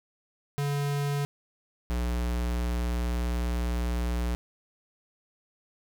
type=tone pair in turn; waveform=square; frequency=142.9 / 59.84 Hz; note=D3 / A#1; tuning=-47 / +46 cents; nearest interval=octave + minor third; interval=1507 cents; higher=first; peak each=-27 dBFS; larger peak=neither; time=0.58-1.25 / 1.9-4.35 s; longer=second; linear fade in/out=0 ms; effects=none